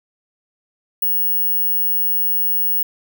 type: tone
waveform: sine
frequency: 15660 Hz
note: B9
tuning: 16 cents flat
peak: -15 dBFS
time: 1.02-2.83 s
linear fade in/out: 5 ms
effects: none